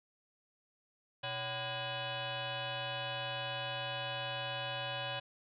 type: tone with frequency modulation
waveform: sine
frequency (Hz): 1199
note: D6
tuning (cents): +36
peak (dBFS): -36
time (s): 1.23-5.2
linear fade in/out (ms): 10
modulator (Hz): 441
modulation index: 5.3
effects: none